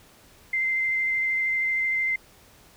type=tone with vibrato; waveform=sine; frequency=2081 Hz; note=C7; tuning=10 cents flat; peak=-22 dBFS; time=0.53-2.16 s; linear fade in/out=5 ms; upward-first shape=sine; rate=13 Hz; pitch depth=10 cents each way; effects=pink hiss -54 dBFS RMS until 2.76 s